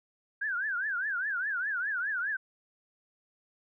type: tone with vibrato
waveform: sine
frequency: 1568 Hz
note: G6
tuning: in tune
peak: -29 dBFS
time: 0.41-2.37 s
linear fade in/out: 10 ms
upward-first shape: triangle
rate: 4.9 Hz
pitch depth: 230 cents each way
effects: none